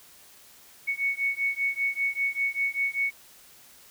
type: beating tone pair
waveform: sine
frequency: 2217 / 2222.1 Hz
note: C#7 / C#7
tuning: 0 / +4 cents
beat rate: 5.1 Hz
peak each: -28 / -28 dBFS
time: 0.87-3.11 s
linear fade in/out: 20 ms
effects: white hiss -53 dBFS RMS until 3.9 s